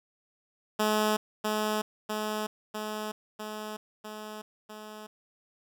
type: tone with echo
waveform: 10% pulse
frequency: 213.6 Hz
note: G#3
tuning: 49 cents sharp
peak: -16 dBFS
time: 0.79-1.17 s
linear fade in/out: 10 ms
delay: 650 ms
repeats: 6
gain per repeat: -3 dB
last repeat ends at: 5.07 s
effects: none